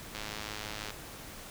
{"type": "click train", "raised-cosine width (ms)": 0.2, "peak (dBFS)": -21, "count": 81, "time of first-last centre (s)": [0.15, 0.905], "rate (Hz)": 106, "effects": ["pink hiss -46 dBFS RMS until 1.5 s"]}